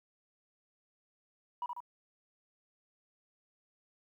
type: tone with echo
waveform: sine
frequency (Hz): 970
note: B5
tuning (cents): -31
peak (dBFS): -32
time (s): 1.62-1.66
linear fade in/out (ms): 2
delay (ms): 72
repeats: 2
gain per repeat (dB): -4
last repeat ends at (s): 1.804
effects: tanh soft clip ceiling -31 dBFS + 12-bit